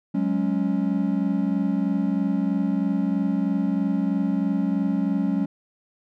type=chord; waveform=triangle; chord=F# suspended second; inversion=none; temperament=just; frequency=185 / 208.1 / 277.5 Hz; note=F#3 / G#3 / C#4; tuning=0 / +4 / +2 cents; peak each=-23 / -23 / -23 dBFS; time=0.14-5.46 s; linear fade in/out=10 ms; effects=none